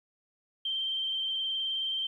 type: tone with vibrato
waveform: sine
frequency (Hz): 3134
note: G7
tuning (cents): -1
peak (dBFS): -29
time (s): 0.65-2.07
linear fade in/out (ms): 5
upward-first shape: triangle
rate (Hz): 19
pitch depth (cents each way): 31
effects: 11-bit